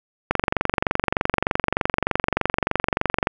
click train, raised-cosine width 0.5 ms, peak -3 dBFS, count 70, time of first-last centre 0.31-3.271 s, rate 23.3 Hz, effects none

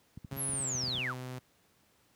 clicks, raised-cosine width 5 ms, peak -30 dBFS, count 12, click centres 0.175 / 0.247 / 0.327 / 0.367 / 0.493 / 0.537 / 0.601 / 0.75 / 0.837 / 0.882 / 0.949 / 0.981 s
sawtooth tone with pitch glide, 136.3 to 127.17 Hz, C#3 to C3, -29 to -49 cents, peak -35 dBFS, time 0.31-1.39 s, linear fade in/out 5 ms, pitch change -120 cents, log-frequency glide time 0.59-0.75 s
sine linear sweep, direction down, 11840 to 725 Hz, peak -32 dBFS, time 0.36-1.15 s, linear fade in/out 50 ms
effects pink hiss -68 dBFS RMS until 2.15 s + high-pass 80 Hz 12 dB/octave

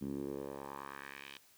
10% pulse tone with band-pass filter sweep, 69.3 Hz, C#2, in tune, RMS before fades -44 dBFS, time 0.01-1.38 s, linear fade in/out 10 ms, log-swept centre 220 to 3300 Hz, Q 2.2, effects white hiss -65 dBFS RMS until 1.57 s

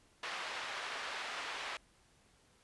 pink band-pass noise, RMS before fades -42 dBFS, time 0.23-1.77 s, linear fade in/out 2 ms, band 920 to 3400 Hz, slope 12 dB/octave, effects pink hiss -68 dBFS RMS until 2.63 s + resampled to 24000 Hz

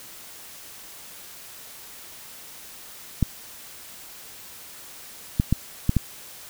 clicks, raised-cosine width 5 ms, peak -6 dBFS, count 5, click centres 3.227 / 5.399 / 5.526 / 5.894 / 5.967 s, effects white hiss -43 dBFS RMS until 6.49 s

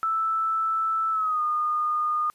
sine tone with pitch glide, 1318.5 to 1223.1 Hz, E6 to D#6, 0 to -30 cents, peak -22 dBFS, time 0.03-2.3 s, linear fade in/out 0 ms, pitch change -130 cents, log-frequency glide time 1.11-1.42 s, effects white hiss -63 dBFS RMS until 2.34 s + resampled to 32000 Hz

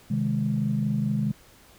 sine chord, Ab major, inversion first, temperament equal, 130.81 / 155.56 / 207.7 Hz, C3 / Eb3 / Ab3, 0 / 0 / 0 cents, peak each -27 / -28 / -25 dBFS, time 0.1-1.32 s, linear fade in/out 10 ms, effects tanh soft clip ceiling -14 dBFS + pink hiss -54 dBFS RMS until 1.78 s

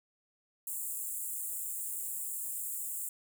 pink high-pass noise, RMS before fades -38 dBFS, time 0.67-3.09 s, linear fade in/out 2 ms, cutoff 7300 Hz, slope 96 dB/octave, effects none

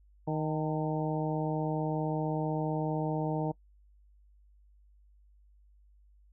harmonic tone with a mistuned harmonic, 155.56 Hz, D#3, in tune, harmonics 1 / 2 / 3 / 4 / 5 / 6, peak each -32 / -35 / -37 / -38 / -39 / -40 dBFS, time 0.27-3.52 s, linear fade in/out 10 ms, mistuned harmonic 6, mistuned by -57 cents, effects noise-tail reverb RT60 0.1 s tail -23 dB re dry + added 50 Hz sine -58 dBFS peak until 6.32 s

